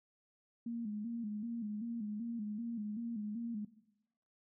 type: tone with vibrato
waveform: sine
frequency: 221.3 Hz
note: A3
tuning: 10 cents sharp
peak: -37 dBFS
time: 0.66-3.65 s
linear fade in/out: 5 ms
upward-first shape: square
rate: 2.6 Hz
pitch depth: 93 cents each way
effects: noise-tail reverb RT60 0.9 s tail -18 dB re dry